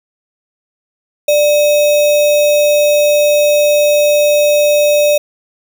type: tone with sample-and-hold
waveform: sine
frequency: 591 Hz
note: D5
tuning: 11 cents sharp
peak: -7 dBFS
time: 1.28-5.18 s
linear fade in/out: 5 ms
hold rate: 3150 Hz
effects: none